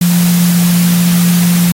sine tone in noise, 174.61 Hz, F3, in tune, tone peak -7 dBFS, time 0.01-1.72 s, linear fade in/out 5 ms, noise white, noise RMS -19 dBFS, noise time 0.01-1.72 s, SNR +9 dB, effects AAC 48 kbps

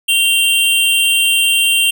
square tone pair together, 2760 / 3159 Hz, F7 / G7, -21 / +13 cents, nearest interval major second, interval 234 cents, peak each -14 dBFS, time 0.08-1.91 s, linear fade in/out 10 ms, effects none

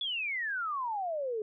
sine exponential sweep, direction down, 3477 to 415.3 Hz, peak -31 dBFS, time 0.01-1.42 s, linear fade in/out 2 ms, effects none

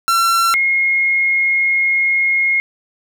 45% pulse / sine tone pair in turn, 1355 / 2151 Hz, E6 / C7, +47 / +47 cents, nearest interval minor sixth, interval 800 cents, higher second, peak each -12 dBFS, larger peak neither, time 0.08-0.54 / 0.54-2.6 s, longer second, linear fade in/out 0 ms, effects none

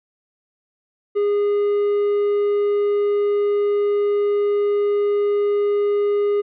triangle tone, 410 Hz, G#4, 22 cents flat, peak -14 dBFS, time 1.15-6.42 s, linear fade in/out 20 ms, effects resampled to 8000 Hz

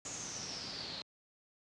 pink noise with low-pass filter sweep, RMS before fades -43 dBFS, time 0.05-1.02 s, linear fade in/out 2 ms, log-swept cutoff 7000 to 4100 Hz, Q 8.9, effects high-pass 100 Hz 12 dB/octave + resampled to 22050 Hz

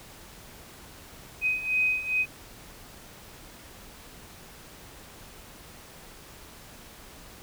sine beating tone pair, 2511 / 2513.4 Hz, D#7 / D#7, +15 / +17 cents, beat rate 2.4 Hz, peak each -29 / -25 dBFS, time 1.41-2.26 s, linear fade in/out 50 ms, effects pink hiss -48 dBFS RMS until 7.42 s

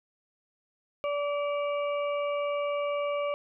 harmonic tone with a mistuned harmonic, 578 Hz, D5, 28 cents flat, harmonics 1 / 2 / 4 / 5, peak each -28 / -35 / -40 / -45 dBFS, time 1.04-3.34 s, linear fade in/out 0 ms, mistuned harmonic 5, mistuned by -41 cents, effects none

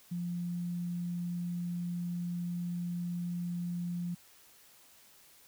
sine tone, 174.61 Hz, F3, in tune, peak -33 dBFS, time 0.11-4.15 s, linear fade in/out 10 ms, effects white hiss -60 dBFS RMS until 5.47 s

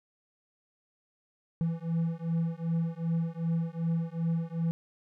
triangle beating tone pair, 164.6 / 167.2 Hz, E3 / E3, -2 / +25 cents, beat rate 2.6 Hz, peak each -29 dBFS, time 1.61-4.71 s, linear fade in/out 0 ms, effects none

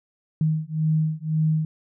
sine beating tone pair, 155.8 / 157.7 Hz, D#3 / D#3, +3 / +24 cents, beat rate 1.9 Hz, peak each -23 dBFS, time 0.41-1.65 s, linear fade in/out 2 ms, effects none

